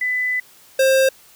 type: tone pair in turn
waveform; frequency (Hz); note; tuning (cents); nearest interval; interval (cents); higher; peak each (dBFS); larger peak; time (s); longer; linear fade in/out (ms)
sine / square; 2000 / 531; B6 / C5; +21 / +25; octave + major seventh; 2296; first; -18 / -13; second; 0.01-0.4 / 0.79-1.09; first; 5
effects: white hiss -49 dBFS RMS until 1.35 s